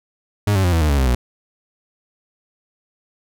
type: tone with pitch steps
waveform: 40% pulse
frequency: 103.1 / 95.64 / 88.72 / 82.3 / 76.35 / 70.83 / 65.7 / 60.95 Hz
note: G#2 / G2 / F2 / E2 / D#2 / C#2 / C2 / B1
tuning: -12 / -42 / +28 / -2 / -32 / +38 / +8 / -22 cents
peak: -13 dBFS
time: 0.47-1.15 s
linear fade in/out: 5 ms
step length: 85 ms
effects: none